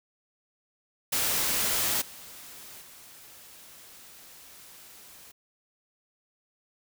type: noise with level steps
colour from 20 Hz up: white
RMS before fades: -27 / -46 / -50 dBFS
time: 1.12-5.32 s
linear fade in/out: 10 ms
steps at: 2.01 / 2.81 s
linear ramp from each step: 10 ms
effects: none